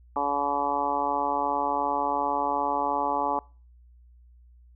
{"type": "harmonic tone", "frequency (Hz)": 142.8, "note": "D3", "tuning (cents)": -48, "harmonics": [2, 3, 4, 5, 6, 7, 8], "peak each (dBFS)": [-35, -36, -34, -33, -27, -32, -32], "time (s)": [0.16, 3.39], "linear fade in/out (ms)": 2, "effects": ["noise-tail reverb RT60 0.4 s tail -26 dB re dry", "added 60 Hz sine -51 dBFS peak until 4.75 s"]}